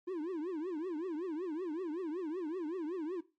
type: tone with vibrato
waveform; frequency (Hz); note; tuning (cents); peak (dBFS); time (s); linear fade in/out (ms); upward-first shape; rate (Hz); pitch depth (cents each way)
triangle; 336.6; E4; +36; -33; 0.07-3.21; 10; triangle; 5.3; 260
effects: noise-tail reverb RT60 0.3 s tail -19 dB re dry + MP3 48 kbps